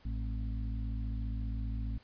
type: harmonic tone with a mistuned harmonic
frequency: 55 Hz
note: A1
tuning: in tune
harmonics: 1 / 2 / 4 / 5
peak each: -34 / -40 / -46 / -48 dBFS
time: 0.05-1.98 s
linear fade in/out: 5 ms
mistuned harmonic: 5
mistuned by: -57 cents
effects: pink hiss -63 dBFS RMS until 2.03 s + resampled to 11025 Hz